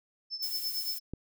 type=tone with tremolo; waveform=sine; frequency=5274 Hz; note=E8; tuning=in tune; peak=-29 dBFS; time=0.3-1 s; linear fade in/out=50 ms; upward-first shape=triangle; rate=8.8 Hz; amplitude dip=90%
type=noise; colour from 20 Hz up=violet; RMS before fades=-38 dBFS; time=0.42-0.99 s; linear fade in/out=10 ms
type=click; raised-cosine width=3 ms; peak=-24 dBFS; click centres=1.136 s
effects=none